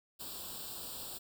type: noise with comb filter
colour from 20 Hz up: white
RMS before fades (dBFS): -44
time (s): 0.19-1.19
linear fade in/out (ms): 20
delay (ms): 0.24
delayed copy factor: +0.9
effects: none